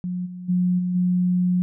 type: tone with level steps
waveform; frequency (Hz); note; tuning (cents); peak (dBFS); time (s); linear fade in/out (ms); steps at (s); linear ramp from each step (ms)
sine; 180; F#3; -47; -24 / -32 / -17 / -21 / -17; 0.04-1.62; 0; 0.25 / 0.48 / 0.78 / 0.94; 20
effects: none